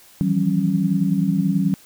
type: tone cluster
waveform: sine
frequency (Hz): 161.9 / 172.9 / 191.4 / 274.7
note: E3 / F3 / G3 / C#4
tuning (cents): -31 / -17 / -41 / -16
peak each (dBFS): -23 / -24 / -19 / -24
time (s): 0.21-1.74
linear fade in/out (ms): 0
effects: white hiss -49 dBFS RMS until 1.85 s